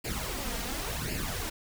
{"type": "noise with flanger", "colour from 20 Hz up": "pink", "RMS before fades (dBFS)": -34, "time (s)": [0.04, 1.5], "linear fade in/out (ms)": 10, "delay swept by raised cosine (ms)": [0.41, 4.31], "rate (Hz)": 0.92, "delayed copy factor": 0.7, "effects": []}